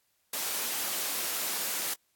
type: high-pass noise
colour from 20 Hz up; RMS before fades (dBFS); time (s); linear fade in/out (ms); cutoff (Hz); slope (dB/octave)
white; -32; 0.33-1.94; 5; 250; 12
effects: white hiss -73 dBFS RMS until 2.15 s + AAC 64 kbps